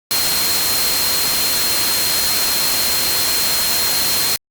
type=tone in noise; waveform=sine; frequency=4198 Hz; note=C8; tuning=5 cents sharp; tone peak=-20 dBFS; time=0.11-4.36 s; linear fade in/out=0 ms; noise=white; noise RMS=-18 dBFS; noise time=0.11-4.36 s; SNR=-5 dB; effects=Opus 48 kbps